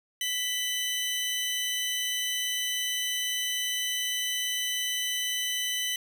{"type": "tone pair together", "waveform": "sawtooth", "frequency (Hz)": [1975.5, 3022], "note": ["B6", "F#7"], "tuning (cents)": [0, 36], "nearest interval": "perfect fifth", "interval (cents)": 736, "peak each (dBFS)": [-30, -26], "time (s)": [0.21, 5.96], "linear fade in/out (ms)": 2, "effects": []}